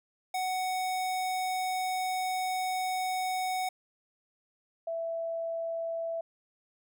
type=tone pair in turn; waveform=square / sine; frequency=744 / 662.8 Hz; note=F#5 / E5; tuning=+9 / +9 cents; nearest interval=major second; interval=200 cents; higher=first; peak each=-30 / -31 dBFS; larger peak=first; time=0.34-3.69 / 4.87-6.21 s; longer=first; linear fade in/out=5 ms; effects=none